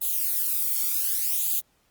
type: noise with flanger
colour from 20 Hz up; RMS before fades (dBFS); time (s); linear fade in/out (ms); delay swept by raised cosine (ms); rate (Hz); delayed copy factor
violet; -25; 0.01-1.61; 20; 0.27 to 0.91; 0.67; +0.7
effects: pink hiss -66 dBFS RMS until 1.9 s + Opus 32 kbps